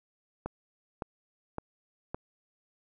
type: click train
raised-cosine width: 1 ms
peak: -20 dBFS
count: 4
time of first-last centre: 0.46-2.145 s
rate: 1.78 Hz
effects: none